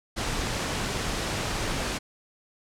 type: noise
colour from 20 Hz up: pink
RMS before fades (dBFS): -29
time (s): 0.16-1.99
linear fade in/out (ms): 20
effects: low-pass 8000 Hz 12 dB/octave